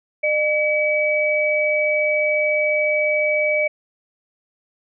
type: tone pair together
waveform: sine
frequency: 605.7 / 2283 Hz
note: D#5 / D7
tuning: -47 / -50 cents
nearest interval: octave + major seventh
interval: 2297 cents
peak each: -19 dBFS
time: 0.23-3.68 s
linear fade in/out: 10 ms
effects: none